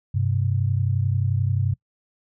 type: tone pair together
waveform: sine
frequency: 98 / 129.42 Hz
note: G2 / C3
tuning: 0 / -19 cents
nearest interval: perfect fourth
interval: 481 cents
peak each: -21 / -23 dBFS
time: 0.14-1.74 s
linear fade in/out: 10 ms
effects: noise-tail reverb RT60 0.1 s tail -23 dB re dry